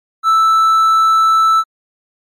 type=tone; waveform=triangle; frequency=1318.5 Hz; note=E6; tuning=in tune; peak=-6 dBFS; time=0.23-1.64 s; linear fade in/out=50 ms; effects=MP3 64 kbps